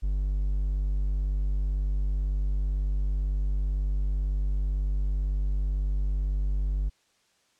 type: tone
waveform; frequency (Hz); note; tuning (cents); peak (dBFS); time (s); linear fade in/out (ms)
triangle; 49; G1; 0; -22; 0.02-6.9; 20
effects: white hiss -67 dBFS RMS until 7.59 s + low-pass 7000 Hz 12 dB/octave